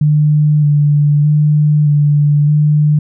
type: tone with vibrato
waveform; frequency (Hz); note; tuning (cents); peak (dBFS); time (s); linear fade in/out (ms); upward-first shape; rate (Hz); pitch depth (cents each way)
sine; 148.4; D3; +18; -7; 0.01-2.99; 5; square; 0.81; 19
effects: none